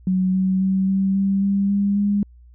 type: tone with pitch steps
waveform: sine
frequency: 186 / 188.38 / 190.79 / 193.23 / 195.7 / 198.2 / 200.7 / 203.3 Hz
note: F#3 / F#3 / G3 / G3 / G3 / G3 / G3 / G#3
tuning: +9 / +31 / -47 / -25 / -3 / +19 / +41 / -37 cents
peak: -16 dBFS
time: 0.07-2.23 s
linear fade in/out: 2 ms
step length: 270 ms
effects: added 60 Hz sine -44 dBFS peak until 2.54 s

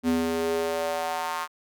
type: tone with high-pass filter sweep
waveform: square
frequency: 82.41 Hz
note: E2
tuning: in tune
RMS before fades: -27 dBFS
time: 0.03-1.48 s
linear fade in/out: 50 ms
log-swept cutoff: 240 to 1100 Hz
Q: 3.4
effects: none

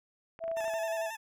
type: clicks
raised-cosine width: 0.5 ms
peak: -33 dBFS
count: 9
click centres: 0.391 / 0.44 / 0.48 / 0.515 / 0.57 / 0.606 / 0.643 / 0.68 / 0.738 s
type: tone with tremolo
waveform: sine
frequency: 659.3 Hz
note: E5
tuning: in tune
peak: -30 dBFS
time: 0.4-1.11 s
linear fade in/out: 50 ms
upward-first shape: sine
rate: 12 Hz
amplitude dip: 25%
type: tone with vibrato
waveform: 20% pulse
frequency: 877 Hz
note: A5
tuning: 6 cents flat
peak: -33 dBFS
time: 0.56-1.17 s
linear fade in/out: 20 ms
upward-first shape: square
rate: 11 Hz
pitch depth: 42 cents each way
effects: none

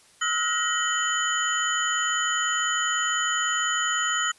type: tone cluster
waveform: sine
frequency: 1284 / 1434 / 1894 / 3038 / 6920 Hz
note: E6 / F6 / A#6 / F#7 / A8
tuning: -46 / +45 / +27 / +45 / -30 cents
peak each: -29 dBFS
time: 0.21-4.32 s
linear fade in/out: 10 ms
effects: white hiss -56 dBFS RMS until 4.38 s + resampled to 24000 Hz

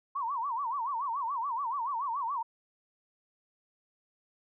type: tone with vibrato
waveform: sine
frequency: 1020 Hz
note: C6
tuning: 44 cents flat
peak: -30 dBFS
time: 0.15-2.43 s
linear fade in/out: 10 ms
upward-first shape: sine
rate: 7 Hz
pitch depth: 220 cents each way
effects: none

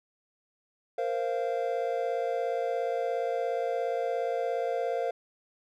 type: chord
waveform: triangle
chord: Bb suspended second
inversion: none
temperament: equal with one note detuned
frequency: 466.2 / 523.3 / 690.8 Hz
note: Bb4 / C5 / F5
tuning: 0 / 0 / -19 cents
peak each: -30 dBFS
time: 0.98-5.11 s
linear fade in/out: 5 ms
effects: none

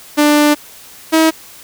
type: tone pair in turn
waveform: sawtooth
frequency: 296.1 / 320.3 Hz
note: D4 / E4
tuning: +14 / -50 cents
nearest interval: minor second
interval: 136 cents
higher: second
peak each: -4 dBFS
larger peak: neither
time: 0.17-0.55 / 1.12-1.31 s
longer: first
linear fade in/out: 20 ms
effects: white hiss -38 dBFS RMS until 1.63 s

